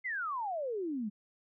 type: exponential sweep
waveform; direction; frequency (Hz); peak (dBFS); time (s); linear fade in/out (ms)
sine; down; 2126 to 197.8; -33; 0.04-1.1; 20
effects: none